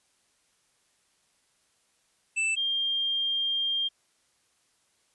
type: tone pair in turn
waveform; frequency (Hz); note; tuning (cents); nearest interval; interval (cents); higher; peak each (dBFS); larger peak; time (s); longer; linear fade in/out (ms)
square / sine; 2646 / 3200; E7 / G7; +6 / +35; minor third; 329; second; -25; neither; 2.36-2.56 / 2.56-3.89; second; 20
effects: white hiss -69 dBFS RMS until 5.14 s + resampled to 24000 Hz